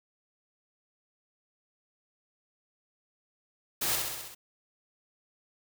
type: noise with echo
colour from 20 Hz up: white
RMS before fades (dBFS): -30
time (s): 3.81-3.96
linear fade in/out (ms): 10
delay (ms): 65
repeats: 6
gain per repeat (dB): -3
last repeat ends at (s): 4.35
effects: none